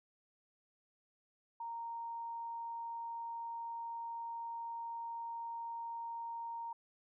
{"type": "tone", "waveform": "sine", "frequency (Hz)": 928, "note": "A#5", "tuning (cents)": -8, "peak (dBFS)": -40, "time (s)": [1.6, 6.73], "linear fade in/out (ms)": 5, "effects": []}